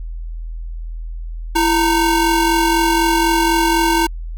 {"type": "ring-modulated tone", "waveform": "35% pulse", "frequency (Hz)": 624, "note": "D#5", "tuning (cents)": 5, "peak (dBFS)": -8, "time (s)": [1.55, 4.07], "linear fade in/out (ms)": 10, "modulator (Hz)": 290, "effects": ["added 41 Hz sine -24 dBFS peak until 4.37 s"]}